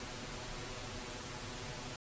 pink noise with comb filter, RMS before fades -44 dBFS, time 0-1.96 s, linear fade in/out 2 ms, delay 8.1 ms, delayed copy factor +0.75, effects resampled to 16000 Hz

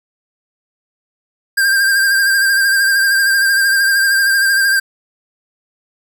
square tone with vibrato, 1591 Hz, G6, 25 cents sharp, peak -11 dBFS, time 1.57-4.8 s, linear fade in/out 10 ms, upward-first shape sine, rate 13 Hz, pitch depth 35 cents each way, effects none

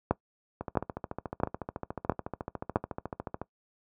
two click trains, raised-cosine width 1 ms, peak -9 / -20 dBFS, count 5 / 40, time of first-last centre 0.11-2.759 / 0.61-3.416 s, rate 1.51 / 13.9 Hz, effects noise-tail reverb RT60 0.1 s tail -20 dB re dry + high-pass 60 Hz 12 dB/octave

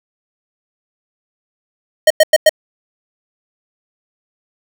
square tone bursts, 622.3 Hz, D#5, in tune, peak -5 dBFS, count 4, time 2.07-2.494 s, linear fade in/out 5 ms, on 34 ms, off 96 ms, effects none

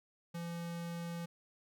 square tone, 170.1 Hz, F3, 45 cents flat, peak -40 dBFS, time 0.34-1.26 s, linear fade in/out 10 ms, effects none

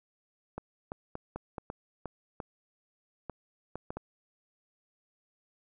clicks, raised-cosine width 1 ms, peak -23 dBFS, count 12, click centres 0.58 / 0.919 / 1.154 / 1.36 / 1.582 / 1.701 / 2.057 / 2.402 / 3.297 / 3.756 / 3.905 / 3.97 s, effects none

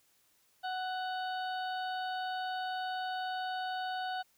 harmonic tone, 743 Hz, F#5, 7 cents sharp, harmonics 1 / 2 / 4 / 5 / 6, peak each -35 / -41 / -47 / -49 / -51 dBFS, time 0.63-4.23 s, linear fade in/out 20 ms, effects white hiss -70 dBFS RMS until 4.37 s

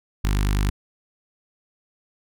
sawtooth tone with notch filter, 50.1 Hz, G1, 38 cents sharp, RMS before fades -21 dBFS, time 0.24-0.7 s, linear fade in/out 5 ms, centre 550 Hz, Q 0.75, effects none

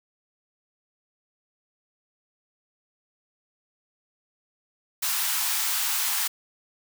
white high-pass noise, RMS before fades -26 dBFS, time 5.02-6.28 s, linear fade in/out 10 ms, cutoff 790 Hz, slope 48 dB/octave, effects none

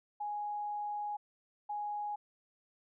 sine tone bursts at uneven times, 830.6 Hz, G#5, in tune, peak -35 dBFS, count 2, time 0.2-1.17 / 1.69-2.16 s, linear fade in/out 10 ms, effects none

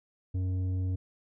sine tone with tanh clipping, 92.5 Hz, F#2, in tune, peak -29 dBFS, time 0.34-0.96 s, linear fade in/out 10 ms, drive 8 dB, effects none

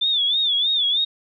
sine tone with vibrato, 3521 Hz, A7, in tune, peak -17 dBFS, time 0.01-1.05 s, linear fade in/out 10 ms, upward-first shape sine, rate 3.2 Hz, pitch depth 110 cents each way, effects none

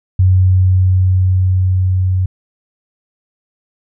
sine tone with level ramp, 92.8 Hz, F#2, 6 cents sharp, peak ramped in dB -6 to -11 dBFS, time 0.19-2.26 s, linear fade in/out 5 ms, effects none

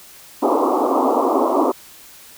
pink band-pass noise, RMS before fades -17 dBFS, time 0.42-1.72 s, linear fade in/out 10 ms, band 250 to 1200 Hz, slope 96 dB/octave, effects white hiss -43 dBFS RMS until 2.37 s

